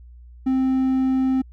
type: tone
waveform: triangle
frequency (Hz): 262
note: C4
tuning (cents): +2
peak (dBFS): -15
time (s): 0.46-1.42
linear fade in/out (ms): 10
effects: added 60 Hz sine -41 dBFS peak until 1.52 s